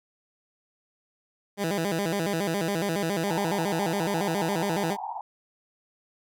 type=tone with vibrato; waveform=15% pulse; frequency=181.9 Hz; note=F#3; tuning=29 cents flat; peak=-19 dBFS; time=1.57-4.97 s; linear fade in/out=50 ms; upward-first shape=square; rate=7.2 Hz; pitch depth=180 cents each way
type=band-pass noise; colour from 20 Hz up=white; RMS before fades=-35 dBFS; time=3.27-5.21 s; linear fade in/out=2 ms; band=740 to 940 Hz; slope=96 dB/octave
effects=none